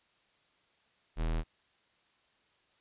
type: tone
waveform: square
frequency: 40.47 Hz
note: E1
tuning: 31 cents flat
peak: -30 dBFS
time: 1.16-1.44 s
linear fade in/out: 50 ms
effects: white hiss -70 dBFS RMS until 2.8 s + resampled to 8000 Hz